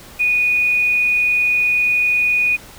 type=tone with quantisation; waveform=sine; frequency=2468 Hz; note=D#7; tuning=15 cents flat; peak=-13 dBFS; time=0.19-2.57 s; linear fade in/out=20 ms; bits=7; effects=pink hiss -40 dBFS RMS until 2.78 s